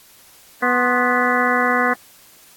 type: harmonic tone with a mistuned harmonic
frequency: 246.9 Hz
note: B3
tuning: in tune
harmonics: 1 / 2 / 3 / 4 / 5 / 6 / 7 / 8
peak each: -23 / -23 / -23 / -23 / -23 / -23 / -23 / -23 dBFS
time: 0.62-1.94 s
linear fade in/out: 10 ms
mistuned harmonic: 4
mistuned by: +120 cents
effects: white hiss -48 dBFS RMS until 2.56 s + AAC 64 kbps